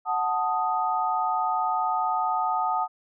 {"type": "chord", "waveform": "sine", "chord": "D# diminished", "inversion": "first", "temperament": "equal", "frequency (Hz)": [740, 880, 1244.5], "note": ["F#5", "A5", "D#6"], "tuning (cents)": [0, 0, 0], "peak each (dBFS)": -27, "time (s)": [0.05, 2.88], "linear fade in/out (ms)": 50, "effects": []}